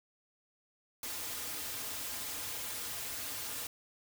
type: noise with comb filter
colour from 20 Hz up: white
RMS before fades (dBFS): -40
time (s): 1.03-3.67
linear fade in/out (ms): 2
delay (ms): 5.3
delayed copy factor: -0.65
effects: none